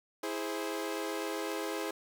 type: chord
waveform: sawtooth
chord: E augmented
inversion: none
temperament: equal with one note detuned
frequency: 327.5 / 415.3 / 523.3 Hz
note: E4 / G#4 / B#4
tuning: -11 / 0 / 0 cents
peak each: -34 / -34 / -36 dBFS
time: 0.23-1.91 s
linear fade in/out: 5 ms
effects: 11-bit